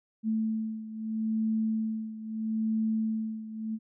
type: beating tone pair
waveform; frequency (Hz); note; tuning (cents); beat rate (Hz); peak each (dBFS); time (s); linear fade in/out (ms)
sine; 220 / 220.77; A3 / A3; 0 / +6; 0.77; -29 / -33; 0.23-3.79; 50
effects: none